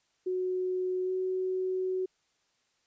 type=tone with pitch glide; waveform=sine; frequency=368.3 to 372.6 Hz; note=F#4 to F#4; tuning=-8 to +12 cents; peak=-28 dBFS; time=0.26-2.06 s; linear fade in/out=10 ms; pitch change=+20 cents; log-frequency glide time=1.04-1.11 s; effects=white hiss -73 dBFS RMS until 2.86 s + resampled to 16000 Hz